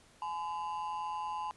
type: ring-modulated tone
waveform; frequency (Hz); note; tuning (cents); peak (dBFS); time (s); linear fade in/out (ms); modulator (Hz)
triangle; 932.3; A#5; 0; -30; 0.22-1.51; 0; 84.7
effects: pink hiss -62 dBFS RMS until 1.56 s + resampled to 24000 Hz